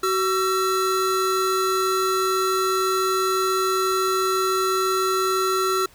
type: tone pair together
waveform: square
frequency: 376.7 / 1341 Hz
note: F#4 / E6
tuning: +31 / +29 cents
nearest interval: octave + minor seventh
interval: 2198 cents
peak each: -23 dBFS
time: 0.03-5.86 s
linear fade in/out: 5 ms
effects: pink hiss -52 dBFS RMS until 5.94 s